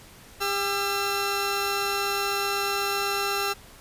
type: tone pair together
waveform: 15% pulse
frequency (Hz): 400.8 / 1348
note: G4 / E6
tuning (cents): +38 / +38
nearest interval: octave + major sixth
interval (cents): 2100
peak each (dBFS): -21 / -21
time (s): 0.4-3.54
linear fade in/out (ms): 20
effects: pink hiss -49 dBFS RMS until 3.8 s + resampled to 32000 Hz